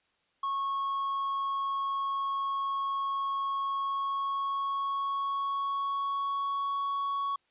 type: tone with pitch glide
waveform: triangle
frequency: 1099 to 1115 Hz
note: C#6 to C#6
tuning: -15 to +10 cents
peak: -27 dBFS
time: 0.43-7.36 s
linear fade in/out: 5 ms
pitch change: +25 cents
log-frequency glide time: 3.6-6.77 s
effects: white hiss -72 dBFS RMS until 7.5 s + resampled to 8000 Hz